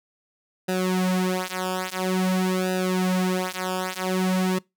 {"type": "tone with flanger", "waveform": "sawtooth", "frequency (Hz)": 185, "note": "F#3", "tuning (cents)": 0, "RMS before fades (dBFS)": -24, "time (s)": [0.68, 4.59], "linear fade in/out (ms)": 10, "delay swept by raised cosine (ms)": [0.91, 5.91], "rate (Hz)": 0.49, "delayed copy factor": -1, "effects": ["noise-tail reverb RT60 0.2 s tail -25 dB re dry"]}